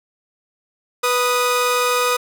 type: tone pair together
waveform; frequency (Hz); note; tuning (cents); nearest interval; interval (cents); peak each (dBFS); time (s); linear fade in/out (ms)
sawtooth; 492.4 / 1240.8; B4 / D#6; -5 / -5; octave + major third; 1600; -15 / -15; 1.03-2.17; 10
effects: none